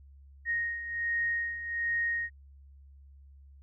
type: beating tone pair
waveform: sine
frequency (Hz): 1864.7 / 1866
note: A#6 / A#6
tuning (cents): 0 / +1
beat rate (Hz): 1.3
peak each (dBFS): -36 / -30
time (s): 0.45-2.3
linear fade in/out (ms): 50
effects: added 69 Hz sine -51 dBFS peak until 3.62 s